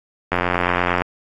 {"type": "click train", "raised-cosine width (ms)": 0.5, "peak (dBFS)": -3, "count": 63, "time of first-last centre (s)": [0.32, 1.019], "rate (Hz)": 88.7, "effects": ["AAC 48 kbps"]}